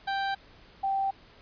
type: tone pair in turn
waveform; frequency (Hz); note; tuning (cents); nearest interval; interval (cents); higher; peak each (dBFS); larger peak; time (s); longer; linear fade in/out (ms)
30% pulse / sine; 785 / 780.6; G5 / G5; +2 / -8; unison; 10; first; -25; neither; 0.07-0.35 / 0.83-1.11; neither; 10
effects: pink hiss -55 dBFS RMS until 1.41 s + resampled to 11025 Hz